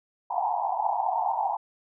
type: band-pass noise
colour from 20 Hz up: pink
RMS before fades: -27 dBFS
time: 0.3-1.57 s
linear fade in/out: 10 ms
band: 700 to 960 Hz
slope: 96 dB/octave
effects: none